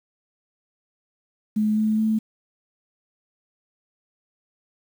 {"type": "tone with pitch steps", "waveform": "sine", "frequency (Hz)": [213.8, 216.3, 218.8], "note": ["A3", "A3", "A3"], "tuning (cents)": [-49, -29, -9], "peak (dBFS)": -18, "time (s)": [1.56, 2.19], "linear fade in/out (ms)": 10, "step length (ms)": 210, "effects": ["8-bit"]}